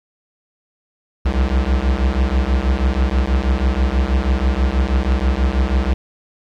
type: beating tone pair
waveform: square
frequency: 61.74 / 67.94 Hz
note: B1 / C#2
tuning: 0 / -34 cents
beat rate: 6.2 Hz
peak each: -18 dBFS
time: 1.25-5.94 s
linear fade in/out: 10 ms
effects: low-pass 4000 Hz 12 dB/octave + 9-bit